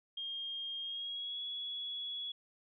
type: tone with pitch glide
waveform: sine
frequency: 3225 to 3370 Hz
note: G7 to G#7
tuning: +48 to +25 cents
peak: -38 dBFS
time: 0.17-2.32 s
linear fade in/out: 5 ms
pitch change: +77 cents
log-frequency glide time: 0.8-1.42 s
effects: none